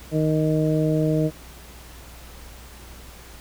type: harmonic tone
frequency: 155.56 Hz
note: D#3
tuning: in tune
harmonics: 1 / 2 / 3 / 4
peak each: -21 / -23 / -26 / -27 dBFS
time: 0.11-1.31 s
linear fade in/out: 50 ms
effects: added 60 Hz sine -43 dBFS peak until 3.4 s + pink hiss -45 dBFS RMS until 3.4 s